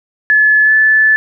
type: tone with pitch glide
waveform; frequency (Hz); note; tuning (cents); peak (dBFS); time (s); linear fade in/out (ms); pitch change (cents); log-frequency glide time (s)
sine; 1719 to 1741; A6 to A6; -41 to -19; -6; 0.3-1.16; 0; +22; 0.63-0.73
effects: none